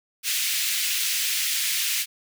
pink high-pass noise, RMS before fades -25 dBFS, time 0.23-2.06 s, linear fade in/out 50 ms, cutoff 2200 Hz, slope 24 dB/octave, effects none

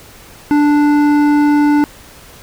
triangle tone with hard clipping, 293.7 Hz, D4, in tune, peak -10 dBFS, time 0.51-1.84 s, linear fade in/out 0 ms, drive 15 dB, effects pink hiss -39 dBFS RMS until 2.42 s

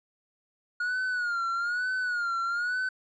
triangle tone with vibrato, 1436 Hz, F6, 48 cents sharp, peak -25 dBFS, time 0.8-2.89 s, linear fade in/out 5 ms, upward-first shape sine, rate 1.1 Hz, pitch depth 93 cents each way, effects resampled to 16000 Hz

